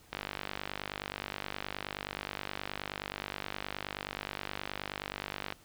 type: click train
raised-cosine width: 0.3 ms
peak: -19 dBFS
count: 268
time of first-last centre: 0.13-5.524 s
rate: 49.5 Hz
effects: pink hiss -60 dBFS RMS until 5.64 s